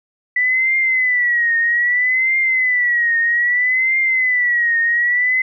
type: tone with vibrato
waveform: sine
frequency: 1973 Hz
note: B6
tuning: 2 cents flat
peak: -13 dBFS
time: 0.36-5.42 s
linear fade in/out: 5 ms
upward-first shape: triangle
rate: 0.62 Hz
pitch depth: 120 cents each way
effects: none